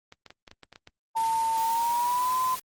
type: clicks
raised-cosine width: 0.2 ms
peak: -27 dBFS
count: 9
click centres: 0.124 / 0.263 / 0.305 / 0.478 / 0.514 / 0.633 / 0.727 / 0.759 / 0.874 s
type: tone with pitch glide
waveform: sine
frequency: 901 to 1023.1 Hz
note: A5 to C6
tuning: +41 to -39 cents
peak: -23 dBFS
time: 1.15-2.56 s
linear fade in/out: 20 ms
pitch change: +220 cents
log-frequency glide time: 1.63-2.37 s
type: noise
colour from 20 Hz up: white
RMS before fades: -38 dBFS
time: 1.16-2.6 s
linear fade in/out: 10 ms
effects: Opus 24 kbps